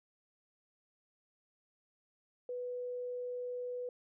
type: tone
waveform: sine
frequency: 493.9 Hz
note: B4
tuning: in tune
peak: -37 dBFS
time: 2.49-3.89 s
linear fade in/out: 2 ms
effects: none